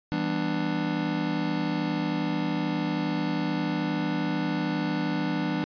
square chord, E minor seventh, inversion none, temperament just, 164.81 / 197.78 / 247.2 / 296.7 Hz, E3 / G3 / B3 / D4, 0 / +16 / +2 / +18 cents, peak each -32 / -33 / -34 / -30 dBFS, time 0.12-5.64 s, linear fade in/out 0 ms, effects resampled to 11025 Hz

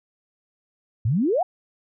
sine exponential sweep, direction up, 98 to 786 Hz, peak -18 dBFS, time 1.05-1.43 s, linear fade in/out 5 ms, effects none

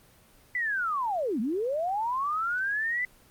sine linear two-way sweep, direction down then up, 2017 to 202.2 to 2017 Hz, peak -26 dBFS, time 0.55-3.05 s, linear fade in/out 2 ms, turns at 1.4 s, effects pink hiss -58 dBFS RMS until 3.3 s + Opus 24 kbps

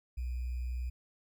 sine tone with sample-and-hold, 61.74 Hz, B1, in tune, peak -33 dBFS, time 0.17-0.9 s, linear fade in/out 10 ms, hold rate 2450 Hz, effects none

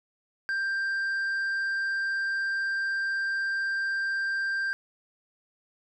sine tone with tanh clipping, 1581 Hz, G6, 14 cents sharp, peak -27 dBFS, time 0.49-4.73 s, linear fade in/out 0 ms, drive 4 dB, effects none

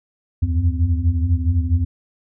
sine tone cluster, 78.6 / 86.2 / 90.7 / 257 Hz, D#2 / F2 / F#2 / C4, +18 / -22 / -34 / -31 cents, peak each -19 / -21 / -20 / -28 dBFS, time 0.42-1.85 s, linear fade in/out 10 ms, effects none

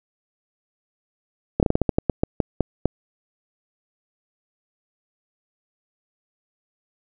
slowing click train, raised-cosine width 2 ms, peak -4 dBFS, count 13, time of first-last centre 1.6-2.856 s, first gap 28 ms, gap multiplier 1.22, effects none

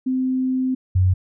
sine tone pair in turn, 258.5 / 92.51 Hz, C4 / F#2, -21 / 0 cents, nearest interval octave + tritone, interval 1779 cents, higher first, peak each -18 / -13 dBFS, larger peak second, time 0.06-0.75 / 0.95-1.14 s, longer first, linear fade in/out 10 ms, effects none

